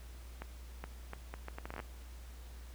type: accelerating click train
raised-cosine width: 0.5 ms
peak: -27 dBFS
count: 13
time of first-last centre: 0.42-1.801 s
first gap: 420 ms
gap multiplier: 0.7
effects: added 60 Hz sine -47 dBFS peak until 2.74 s + pink hiss -59 dBFS RMS until 2.74 s